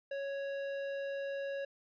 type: tone with hard clipping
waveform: sine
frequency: 554.4 Hz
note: C#5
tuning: in tune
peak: -38 dBFS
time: 0.11-1.65 s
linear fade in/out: 5 ms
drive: 13 dB
effects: low-pass 4000 Hz 12 dB/octave